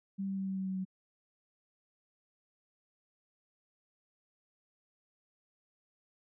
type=tone with pitch steps; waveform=sine; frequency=195.2 / 193.96 / 192.74 / 191.51 / 190.3 / 189.1 / 187.9 Hz; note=G3 / G3 / G3 / G3 / F#3 / F#3 / F#3; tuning=-7 / -18 / -29 / -40 / +49 / +38 / +27 cents; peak=-33 dBFS; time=0.18-0.852 s; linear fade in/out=20 ms; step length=96 ms; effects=none